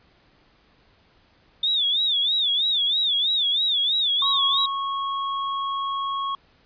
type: tone with vibrato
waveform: sine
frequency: 3572 Hz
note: A7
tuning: 25 cents sharp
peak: -19 dBFS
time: 1.63-4.66 s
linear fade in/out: 5 ms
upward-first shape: sine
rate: 3.1 Hz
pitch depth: 140 cents each way
type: tone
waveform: square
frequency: 1100 Hz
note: C#6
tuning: 14 cents flat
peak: -25 dBFS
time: 4.22-6.35 s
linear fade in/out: 2 ms
effects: pink hiss -59 dBFS RMS until 6.65 s + resampled to 11025 Hz